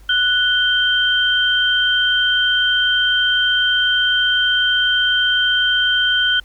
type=tone pair together; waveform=sine; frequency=1480 / 3136 Hz; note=F#6 / G7; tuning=0 / 0 cents; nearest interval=octave + minor second; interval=1300 cents; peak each=-16 dBFS; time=0.09-6.4 s; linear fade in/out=5 ms; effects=added 50 Hz sine -41 dBFS peak until 6.44 s + pink hiss -53 dBFS RMS until 6.44 s